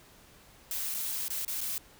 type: noise with dropouts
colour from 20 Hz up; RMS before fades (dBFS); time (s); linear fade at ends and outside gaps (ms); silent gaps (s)
blue; -34; 0.71-1.78; 1; 0.942-0.946 / 1.282-1.303 / 1.449-1.479 / 1.607-1.613
effects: pink hiss -57 dBFS RMS until 1.99 s